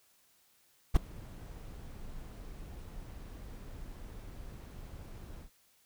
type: noise with ADSR envelope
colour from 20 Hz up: brown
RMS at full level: -22 dBFS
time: 0.94-5.5 s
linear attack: 23 ms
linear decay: 10 ms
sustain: -24 dB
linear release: 89 ms
effects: white hiss -68 dBFS RMS until 5.85 s